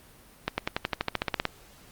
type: accelerating click train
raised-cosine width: 0.3 ms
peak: -9 dBFS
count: 14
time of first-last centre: 0.48-1.453 s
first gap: 100 ms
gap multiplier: 0.95
effects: pink hiss -54 dBFS RMS until 1.91 s + Opus 32 kbps